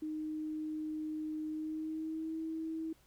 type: tone with pitch glide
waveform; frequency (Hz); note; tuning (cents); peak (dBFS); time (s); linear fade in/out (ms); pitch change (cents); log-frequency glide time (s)
sine; 309.5 to 321.3; D#4 to E4; -9 to -44; -36; 0.02-2.93; 5; +65; 1.49-2.38
effects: added 60 Hz sine -70 dBFS peak until 3.06 s + pink hiss -68 dBFS RMS until 3.06 s